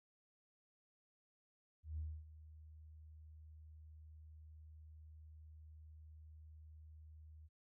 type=tone with ADSR envelope; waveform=sine; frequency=77.7 Hz; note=D#2; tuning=2 cents flat; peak=-39 dBFS; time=1.83-7.49 s; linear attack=150 ms; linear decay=260 ms; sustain=-16 dB; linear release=35 ms; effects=tanh soft clip ceiling -35 dBFS